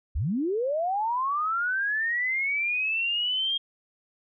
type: linear sweep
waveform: sine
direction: up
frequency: 49 to 3243 Hz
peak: -24 dBFS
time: 0.15-3.58 s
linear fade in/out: 10 ms
effects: none